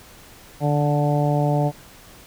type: harmonic tone with a mistuned harmonic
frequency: 146.3 Hz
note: D3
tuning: 6 cents flat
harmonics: 1 / 2 / 3 / 4 / 5 / 6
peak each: -19 / -26 / -29 / -25 / -26 / -31 dBFS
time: 0.6-1.72 s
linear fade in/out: 50 ms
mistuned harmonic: 1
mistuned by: +17 cents
effects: pink hiss -46 dBFS RMS until 2.26 s